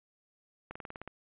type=slowing click train; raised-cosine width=0.5 ms; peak=-27 dBFS; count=8; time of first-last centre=0.71-1.076 s; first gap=45 ms; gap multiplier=1.05; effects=resampled to 8000 Hz